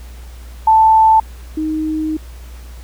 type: tone pair in turn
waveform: sine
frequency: 882 / 311.8 Hz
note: A5 / D#4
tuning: +4 / +4 cents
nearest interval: octave + tritone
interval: 1800 cents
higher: first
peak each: -6 / -16 dBFS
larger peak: first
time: 0.67-1.2 / 1.57-2.17 s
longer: second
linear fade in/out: 5 ms
effects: added 60 Hz sine -31 dBFS peak until 2.83 s + pink hiss -44 dBFS RMS until 2.83 s